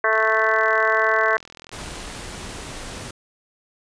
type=harmonic tone; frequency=220 Hz; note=A3; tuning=in tune; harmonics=2 / 3 / 4 / 5 / 6 / 7 / 8 / 9; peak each=-25 / -23 / -31 / -22 / -30 / -22 / -24 / -26 dBFS; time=0.04-1.37 s; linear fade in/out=2 ms
type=click train; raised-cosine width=0.2 ms; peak=-23 dBFS; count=86; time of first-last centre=0.13-2.173 s; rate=41.6 Hz
type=noise; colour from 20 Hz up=pink; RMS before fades=-34 dBFS; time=1.72-3.11 s; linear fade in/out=5 ms
effects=resampled to 22050 Hz